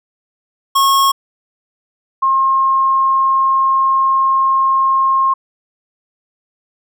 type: tone pair in turn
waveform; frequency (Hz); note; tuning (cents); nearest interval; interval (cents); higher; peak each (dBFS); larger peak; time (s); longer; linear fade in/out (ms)
square / sine; 1091 / 1069.8; C#6 / C6; -28 / +38; unison; 34; first; -10; neither; 0.75-1.12 / 2.22-5.34; second; 10
effects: none